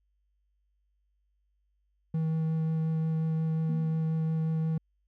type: tone with vibrato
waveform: triangle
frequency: 160 Hz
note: D#3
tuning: 49 cents sharp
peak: -24 dBFS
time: 2.14-4.78 s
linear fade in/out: 5 ms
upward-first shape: sine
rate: 5.6 Hz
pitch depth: 8 cents each way
type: tone with exponential decay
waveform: sine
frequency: 230.2 Hz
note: A#3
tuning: 22 cents flat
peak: -33 dBFS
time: 3.69-4.25 s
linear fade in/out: 5 ms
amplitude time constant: 120 ms
effects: added 50 Hz sine -70 dBFS peak until 5.07 s